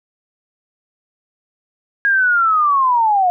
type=linear sweep; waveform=sine; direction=down; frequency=1642 to 701 Hz; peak=-11 dBFS; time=2.05-3.3 s; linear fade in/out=0 ms; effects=none